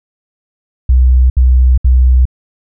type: tone bursts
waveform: sine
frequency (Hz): 63.2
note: B1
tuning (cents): +41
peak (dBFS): -4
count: 3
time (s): 0.89-2.254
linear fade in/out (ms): 5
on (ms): 410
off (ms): 67
effects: none